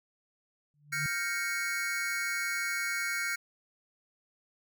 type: tone with exponential growth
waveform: sine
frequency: 146.83 Hz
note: D3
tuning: in tune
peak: -31 dBFS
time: 0.74-1.06 s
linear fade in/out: 0 ms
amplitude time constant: 69 ms
type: chord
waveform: square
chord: G half-diminished seventh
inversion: third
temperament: equal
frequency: 1396.9 / 1568 / 1864.7 / 2217 Hz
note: F6 / G6 / Bb6 / Db7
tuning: 0 / 0 / 0 / 0 cents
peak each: -37 / -38 / -39 / -35 dBFS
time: 0.92-3.36 s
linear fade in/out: 10 ms
effects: none